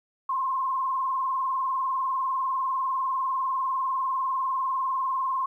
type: tone with vibrato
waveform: sine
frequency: 1054 Hz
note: C6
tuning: 12 cents sharp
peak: -24 dBFS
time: 0.29-5.46 s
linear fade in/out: 5 ms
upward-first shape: sine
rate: 20 Hz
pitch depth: 74 cents each way
effects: 11-bit